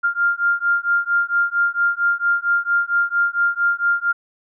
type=beating tone pair; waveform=sine; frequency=1396.9 / 1401.3 Hz; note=F6 / F6; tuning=0 / +5 cents; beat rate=4.4 Hz; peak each=-19 dBFS; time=0.03-4.13 s; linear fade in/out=20 ms; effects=none